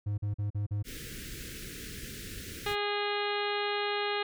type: tone bursts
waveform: triangle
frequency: 103 Hz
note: G#2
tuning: 14 cents flat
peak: -27 dBFS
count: 5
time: 0.06-0.828 s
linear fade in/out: 10 ms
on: 120 ms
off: 42 ms
type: band-stop noise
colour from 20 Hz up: pink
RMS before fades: -42 dBFS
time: 0.84-2.76 s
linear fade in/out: 50 ms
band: 470 to 1500 Hz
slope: 48 dB/octave
type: harmonic tone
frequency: 411 Hz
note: G#4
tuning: 18 cents flat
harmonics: 1 / 2 / 3 / 4 / 5 / 6 / 7 / 8 / 9 / 10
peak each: -33 / -36 / -38 / -39 / -40 / -41 / -41 / -42 / -43 / -43 dBFS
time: 2.66-4.23 s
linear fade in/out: 5 ms
effects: none